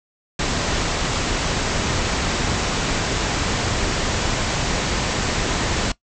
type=low-pass noise; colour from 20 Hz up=pink; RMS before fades=-22 dBFS; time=0.39-5.92 s; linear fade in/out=5 ms; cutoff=7800 Hz; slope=96 dB/octave; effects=noise-tail reverb RT60 0.1 s tail -19 dB re dry